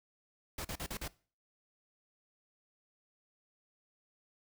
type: noise bursts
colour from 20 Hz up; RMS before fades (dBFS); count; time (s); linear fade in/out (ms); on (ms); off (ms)
pink; -40; 5; 0.58-1.08; 5; 68; 40
effects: noise-tail reverb RT60 0.4 s tail -21 dB re dry